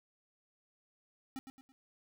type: tone with echo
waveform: square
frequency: 265.6 Hz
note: C4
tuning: 26 cents sharp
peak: -40 dBFS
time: 1.36-1.39 s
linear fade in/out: 0 ms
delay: 110 ms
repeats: 3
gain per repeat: -8 dB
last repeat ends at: 1.72 s
effects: none

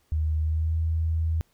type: tone with pitch glide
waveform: sine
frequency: 77.78 to 80.8 Hz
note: D#2 to E2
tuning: 0 to -34 cents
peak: -22 dBFS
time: 0.12-1.41 s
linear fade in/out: 0 ms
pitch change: +66 cents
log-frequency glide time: 0.39-0.77 s
effects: pink hiss -67 dBFS RMS until 1.53 s

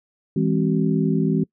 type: tone cluster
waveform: sine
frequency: 162.3 / 203.7 / 265.4 / 378.3 Hz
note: E3 / G#3 / C4 / F#4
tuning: -27 / -33 / +25 / +38 cents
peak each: -21 / -22 / -23 / -26 dBFS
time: 0.36-1.44 s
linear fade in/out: 5 ms
effects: noise-tail reverb RT60 0.1 s tail -24 dB re dry

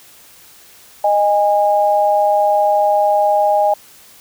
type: tone pair together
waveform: sine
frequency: 617.6 / 819 Hz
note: D#5 / G#5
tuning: -13 / -24 cents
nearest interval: perfect fourth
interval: 489 cents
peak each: -14 / -13 dBFS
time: 1.04-3.74 s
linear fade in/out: 5 ms
effects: white hiss -44 dBFS RMS until 4.2 s

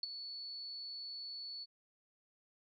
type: tone with ADSR envelope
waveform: sine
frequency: 4435 Hz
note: C#8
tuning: in tune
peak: -32 dBFS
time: 0.03-1.66 s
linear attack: 3 ms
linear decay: 16 ms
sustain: -11 dB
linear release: 33 ms
effects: none

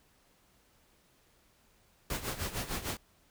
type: noise with tremolo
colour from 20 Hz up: pink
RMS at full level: -34 dBFS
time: 2.1-2.97 s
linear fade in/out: 2 ms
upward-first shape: sine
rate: 6.6 Hz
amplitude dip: 75%
effects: pink hiss -67 dBFS RMS until 3.3 s

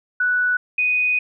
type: tone pair in turn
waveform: sine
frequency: 1480 / 2489 Hz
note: F#6 / D#7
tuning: 0 / 0 cents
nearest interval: major sixth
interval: 900 cents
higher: second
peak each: -16 dBFS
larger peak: neither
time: 0.2-0.57 / 0.78-1.19 s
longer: second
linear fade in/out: 5 ms
effects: none

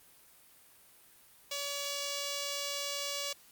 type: tone with notch filter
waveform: 5% pulse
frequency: 568 Hz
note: C#5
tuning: 42 cents sharp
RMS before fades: -37 dBFS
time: 1.51-3.33 s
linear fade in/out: 5 ms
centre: 1500 Hz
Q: 1.5
effects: white hiss -60 dBFS RMS until 3.51 s + Opus 32 kbps

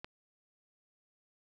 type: click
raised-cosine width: 0.3 ms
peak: -26 dBFS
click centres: 0.045 s
effects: none

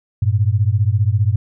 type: beating tone pair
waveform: sine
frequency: 98 / 113 Hz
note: G2 / A2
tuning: 0 / +47 cents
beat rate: 15 Hz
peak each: -15 / -16 dBFS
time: 0.22-1.36 s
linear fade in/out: 5 ms
effects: none

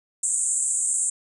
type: band-pass noise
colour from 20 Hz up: pink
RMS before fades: -24 dBFS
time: 0.23-1.1 s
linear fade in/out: 5 ms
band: 7200 to 9100 Hz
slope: 96 dB/octave
effects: none

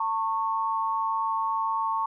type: tone pair together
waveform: sine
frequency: 898.2 / 1100 Hz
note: A5 / C#6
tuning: +35 / -14 cents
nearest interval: major third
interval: 351 cents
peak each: -27 dBFS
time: 0-2.06 s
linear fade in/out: 5 ms
effects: none

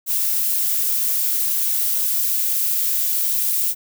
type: noise with high-pass filter sweep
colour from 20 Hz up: violet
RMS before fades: -20 dBFS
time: 0.06-3.75 s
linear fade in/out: 50 ms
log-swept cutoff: 400 to 1800 Hz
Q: 0.79
effects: none

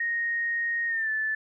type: tone with pitch glide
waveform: sine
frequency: 1864.7 to 1749.9 Hz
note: A#6 to A6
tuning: 0 to -10 cents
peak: -25 dBFS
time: 0-1.35 s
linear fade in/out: 5 ms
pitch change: -110 cents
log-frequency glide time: 0.87-1.1 s
effects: none

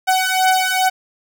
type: beating tone pair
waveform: sawtooth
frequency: 749 / 751.4 Hz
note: F#5 / F#5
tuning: +21 / +26 cents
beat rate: 2.4 Hz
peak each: -13 / -13 dBFS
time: 0.07-0.9 s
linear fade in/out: 20 ms
effects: none

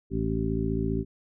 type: harmonic tone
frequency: 55 Hz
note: A1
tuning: in tune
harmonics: 1 / 2 / 3 / 4 / 5 / 7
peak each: -32 / -32 / -32 / -32 / -32 / -32 dBFS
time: 0.1-1.05 s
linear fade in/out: 50 ms
effects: none

